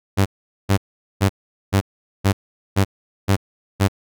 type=tone bursts; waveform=sawtooth; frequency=98 Hz; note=G2; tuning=in tune; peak=-9 dBFS; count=8; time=0.17-3.884 s; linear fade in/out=20 ms; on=88 ms; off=430 ms; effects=none